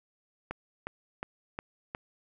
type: click train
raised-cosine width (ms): 0.5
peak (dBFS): -20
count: 5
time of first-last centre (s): 0.51-1.949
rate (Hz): 2.78
effects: none